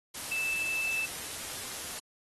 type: tone in noise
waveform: sine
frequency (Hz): 2637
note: E7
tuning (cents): 0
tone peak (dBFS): -29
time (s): 0.31-1.06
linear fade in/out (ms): 10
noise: white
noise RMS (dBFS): -39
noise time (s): 0.14-2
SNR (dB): +7
effects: AAC 32 kbps